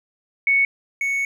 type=tone pair in turn; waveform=sine / triangle; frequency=2217 / 2217 Hz; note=C#7 / C#7; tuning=0 / 0 cents; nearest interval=unison; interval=0 cents; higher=neither; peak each=-14 / -18 dBFS; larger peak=first; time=0.47-0.65 / 1.01-1.25 s; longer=second; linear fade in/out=2 ms; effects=none